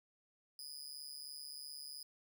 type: tone with amplitude modulation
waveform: sawtooth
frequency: 4978 Hz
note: D#8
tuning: in tune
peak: -40 dBFS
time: 0.59-2.03 s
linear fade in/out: 2 ms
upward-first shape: sine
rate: 143 Hz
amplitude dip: 95%
effects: none